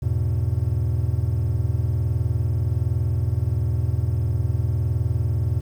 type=chord; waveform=triangle; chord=E major; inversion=none; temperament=equal; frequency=82.41 / 103.83 / 123.47 Hz; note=E2 / G#2 / B2; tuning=0 / 0 / 0 cents; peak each=-22 dBFS; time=0.02-5.61 s; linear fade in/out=10 ms; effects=9-bit